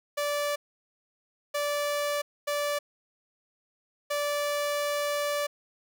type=tone bursts at uneven times; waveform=sawtooth; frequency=582 Hz; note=D5; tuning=16 cents flat; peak=-23 dBFS; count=4; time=0.17-0.56 / 1.54-2.22 / 2.47-2.79 / 4.1-5.47 s; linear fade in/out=10 ms; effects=none